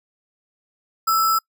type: tone with sample-and-hold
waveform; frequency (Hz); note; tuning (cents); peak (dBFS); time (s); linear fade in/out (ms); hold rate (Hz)
sine; 1318.5; E6; 0; -15; 1.07-1.39; 10; 6300
effects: noise-tail reverb RT60 0.1 s tail -25 dB re dry